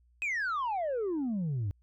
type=exponential sweep; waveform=sine; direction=down; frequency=2577 to 93.1 Hz; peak=-27 dBFS; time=0.22-1.71 s; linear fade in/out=0 ms; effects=tanh soft clip ceiling -28 dBFS + added 60 Hz sine -62 dBFS peak until 1.82 s